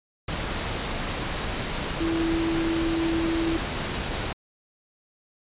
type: tone in noise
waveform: sine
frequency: 329.6 Hz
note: E4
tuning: in tune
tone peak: -23 dBFS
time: 2-3.57 s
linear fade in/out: 5 ms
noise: pink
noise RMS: -29 dBFS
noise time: 0.28-4.33 s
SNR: +3 dB
effects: resampled to 8000 Hz